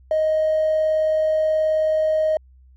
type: tone with amplitude modulation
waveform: triangle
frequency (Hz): 625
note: D#5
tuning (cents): +8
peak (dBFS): -12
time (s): 0.11-2.37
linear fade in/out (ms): 2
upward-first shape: sine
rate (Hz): 38.7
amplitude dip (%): 25
effects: tanh soft clip ceiling -13 dBFS + added 64 Hz sine -47 dBFS peak until 2.76 s